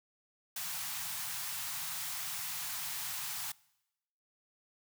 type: band-stop noise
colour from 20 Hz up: white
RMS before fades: -39 dBFS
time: 0.56-3.52 s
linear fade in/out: 5 ms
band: 180 to 720 Hz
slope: 48 dB/octave
effects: noise-tail reverb RT60 0.9 s tail -23 dB re dry + high-pass 100 Hz 12 dB/octave